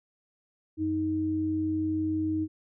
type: tone pair together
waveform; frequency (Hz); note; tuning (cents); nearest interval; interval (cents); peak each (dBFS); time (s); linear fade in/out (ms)
sine; 93.8 / 313.1; F#2 / D#4; +24 / +11; octave + major sixth; 2087; -35 / -26; 0.77-2.48; 50
effects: none